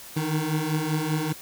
25% pulse beating tone pair, 151.8 / 156.9 Hz, D#3 / D#3, -42 / +15 cents, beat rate 5.1 Hz, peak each -25 / -22 dBFS, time 0.16-1.33 s, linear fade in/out 10 ms, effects white hiss -43 dBFS RMS until 1.41 s

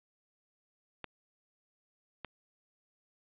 clicks, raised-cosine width 0.3 ms, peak -23 dBFS, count 2, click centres 1.043 / 2.247 s, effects resampled to 8000 Hz + 10-bit

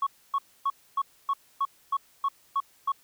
sine tone bursts, 1108 Hz, C#6, 1 cent flat, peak -21 dBFS, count 10, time 0.02-2.92 s, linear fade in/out 5 ms, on 47 ms, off 270 ms, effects tanh soft clip ceiling -20 dBFS + white hiss -61 dBFS RMS until 3.03 s

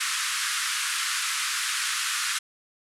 pink band-pass noise, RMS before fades -28 dBFS, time 0-2.39 s, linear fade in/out 10 ms, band 1200 to 11000 Hz, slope 48 dB/octave, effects none

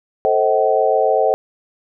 sine chord, A diminished seventh, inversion none, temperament just, 440 / 528 / 633.6 / 760.3 Hz, A4 / C5 / Eb5 / Gb5, 0 / +16 / +31 / +47 cents, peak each -18 dBFS, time 0.25-1.34 s, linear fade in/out 0 ms, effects none

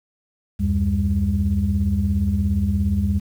sine tone cluster, 74.8 / 91.9 / 200.6 Hz, D2 / F#2 / G3, +32 / -11 / +40 cents, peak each -21 dBFS, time 0.59-3.2 s, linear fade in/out 20 ms, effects tanh soft clip ceiling -9 dBFS + 8-bit

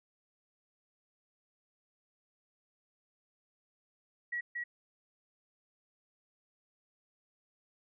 sine tone with echo, 1920 Hz, B6, 49 cents flat, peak -33 dBFS, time 4.32-4.41 s, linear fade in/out 10 ms, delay 230 ms, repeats 1, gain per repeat -2 dB, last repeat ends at 4.64 s, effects none

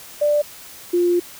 sine tone pair in turn, 590 / 350.8 Hz, D5 / F4, +8 / +8 cents, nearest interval major sixth, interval 900 cents, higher first, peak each -14 dBFS, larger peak neither, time 0.21-0.42 / 0.93-1.2 s, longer second, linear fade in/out 10 ms, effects white hiss -40 dBFS RMS until 1.39 s

